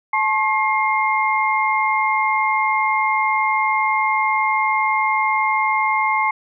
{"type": "tone cluster", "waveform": "sine", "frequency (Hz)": [867, 1081, 2119], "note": ["A5", "C#6", "C7"], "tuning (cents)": [-26, -44, 21], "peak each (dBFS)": -20, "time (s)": [0.13, 6.31], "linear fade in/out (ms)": 5, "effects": []}